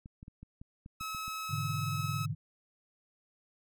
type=clicks; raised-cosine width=5 ms; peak=-35 dBFS; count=9; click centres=0.059 / 0.229 / 0.281 / 0.43 / 0.615 / 0.861 / 1.01 / 1.148 / 1.28 s
type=tone; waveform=sawtooth; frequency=1289 Hz; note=E6; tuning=39 cents flat; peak=-33 dBFS; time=1-2.26 s; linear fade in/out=10 ms
type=chord; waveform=sine; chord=E dominant seventh; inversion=first; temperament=equal; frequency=103.83 / 123.47 / 146.83 / 164.81 Hz; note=G#2 / B2 / D3 / E3; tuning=0 / 0 / 0 / 0 cents; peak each=-37 / -39 / -36 / -42 dBFS; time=1.49-2.35 s; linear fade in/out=20 ms
effects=none